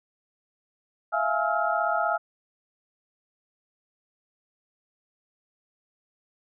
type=tone cluster; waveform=sine; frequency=659 / 695 / 836 / 1292 / 1395 Hz; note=E5 / F5 / G#5 / E6 / F6; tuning=-1 / -9 / +11 / -35 / -2 cents; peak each=-29 dBFS; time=1.12-2.18 s; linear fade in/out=20 ms; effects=none